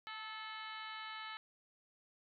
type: harmonic tone with a mistuned harmonic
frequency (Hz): 434.9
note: A4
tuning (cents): -20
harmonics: 2 / 3 / 4 / 5 / 6 / 7 / 8 / 9 / 10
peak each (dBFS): -52 / -49 / -51 / -52 / -61 / -53 / -62 / -54 / -62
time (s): 0.07-1.37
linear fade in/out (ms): 0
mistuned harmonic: 2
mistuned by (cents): +24
effects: none